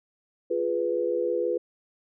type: chord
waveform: sine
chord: F diminished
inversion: none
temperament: equal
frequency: 349.2 / 415.3 / 493.9 Hz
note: F4 / Ab4 / Cb5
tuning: 0 / 0 / 0 cents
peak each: -29 / -30 / -26 dBFS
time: 0.5-1.58 s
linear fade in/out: 10 ms
effects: none